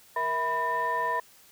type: tone cluster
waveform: sine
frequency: 469.8 / 652 / 990 / 1809 Hz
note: A#4 / E5 / B5 / A6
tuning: +13 / -19 / +4 / +48 cents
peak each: -35 / -34 / -26 / -32 dBFS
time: 0.16-1.2 s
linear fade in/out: 5 ms
effects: tanh soft clip ceiling -18 dBFS + white hiss -56 dBFS RMS until 1.51 s